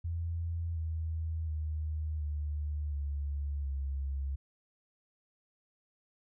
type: tone with pitch steps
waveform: sine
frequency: 83.9 / 80.58 / 77.38 / 74.32 / 71.37 / 68.54 Hz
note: E2 / E2 / D#2 / D2 / D2 / C#2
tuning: +31 / -39 / -9 / +21 / -49 / -19 cents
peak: -32 dBFS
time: 0.04-4.36 s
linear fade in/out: 10 ms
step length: 720 ms
effects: none